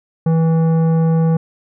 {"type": "tone with tanh clipping", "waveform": "triangle", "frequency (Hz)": 162.9, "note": "E3", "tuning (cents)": -20, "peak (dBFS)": -13, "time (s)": [0.26, 1.37], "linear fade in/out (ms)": 5, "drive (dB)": 16, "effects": []}